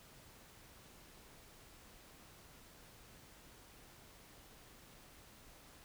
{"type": "silence", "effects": ["pink hiss -60 dBFS RMS until 5.84 s"]}